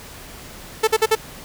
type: tone bursts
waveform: sawtooth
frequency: 440 Hz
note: A4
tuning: in tune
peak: -9 dBFS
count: 4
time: 0.83-1.154 s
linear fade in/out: 10 ms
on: 45 ms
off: 48 ms
effects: pink hiss -39 dBFS RMS until 1.44 s